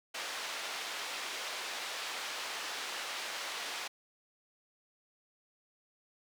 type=band-pass noise; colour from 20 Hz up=white; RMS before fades=-40 dBFS; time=0.14-3.88 s; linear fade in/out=10 ms; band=510 to 4100 Hz; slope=12 dB/octave; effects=none